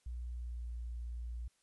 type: tone with pitch glide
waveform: sine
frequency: 60.2 to 59.03 Hz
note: B1 to A#1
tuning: -44 to +22 cents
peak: -39 dBFS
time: 0.06-1.48 s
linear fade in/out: 5 ms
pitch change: -34 cents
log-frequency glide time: 0.35-0.67 s
effects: white hiss -75 dBFS RMS until 1.62 s + resampled to 24000 Hz